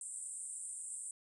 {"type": "band-pass noise", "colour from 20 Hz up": "white", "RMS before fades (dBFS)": -45, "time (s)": [0.01, 1.11], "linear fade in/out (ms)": 2, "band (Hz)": [7900, 9200], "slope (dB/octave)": 96, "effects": []}